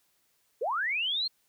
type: linear sweep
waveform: sine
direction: up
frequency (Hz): 400 to 4292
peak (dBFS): -27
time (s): 0.61-1.28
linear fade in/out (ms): 10
effects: white hiss -71 dBFS RMS until 1.48 s